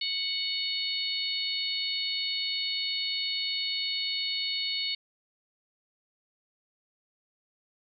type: harmonic tone with a mistuned harmonic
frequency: 740 Hz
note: F#5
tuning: in tune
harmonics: 3 / 4 / 5 / 6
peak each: -37 / -35 / -34 / -32 dBFS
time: 0.01-4.95 s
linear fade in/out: 5 ms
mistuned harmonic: 6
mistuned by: -19 cents
effects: none